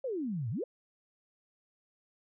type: exponential two-way sweep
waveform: sine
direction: down then up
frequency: 563 to 103.83 to 563 Hz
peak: -32 dBFS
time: 0.04-0.64 s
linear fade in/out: 5 ms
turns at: 0.5 s
effects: none